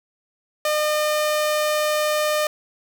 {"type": "tone", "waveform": "sawtooth", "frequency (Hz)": 606, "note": "D#5", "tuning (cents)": -46, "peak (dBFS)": -15, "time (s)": [0.65, 2.47], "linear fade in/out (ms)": 2, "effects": []}